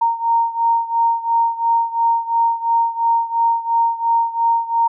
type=beating tone pair; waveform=sine; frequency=924 / 926.9 Hz; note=A#5 / A#5; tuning=-16 / -10 cents; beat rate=2.9 Hz; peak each=-16 / -19 dBFS; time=0.01-4.88 s; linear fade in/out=10 ms; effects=none